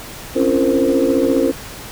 sine tone cluster, 267.1 / 281.7 / 342.8 / 459.9 / 522 Hz, C4 / C#4 / F4 / A#4 / C5, +36 / +28 / -32 / -23 / -4 cents, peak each -18 dBFS, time 0.35-1.52 s, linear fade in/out 20 ms, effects tanh soft clip ceiling -5 dBFS + pink hiss -33 dBFS RMS until 1.91 s

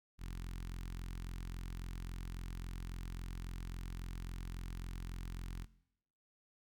sawtooth tone with notch filter, 43.65 Hz, F1, in tune, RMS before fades -44 dBFS, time 0.18-5.67 s, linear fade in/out 50 ms, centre 560 Hz, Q 0.55, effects noise-tail reverb RT60 0.8 s tail -19 dB re dry

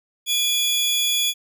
sawtooth tone pair together, 2424 / 3385 Hz, D#7 / G#7, -46 / +32 cents, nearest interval tritone, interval 578 cents, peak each -25 / -16 dBFS, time 0.26-1.34 s, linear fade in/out 50 ms, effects none

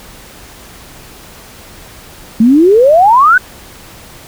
sine exponential sweep, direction up, 214 to 1543 Hz, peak -3 dBFS, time 2.4-3.38 s, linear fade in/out 5 ms, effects pink hiss -35 dBFS RMS until 4.27 s

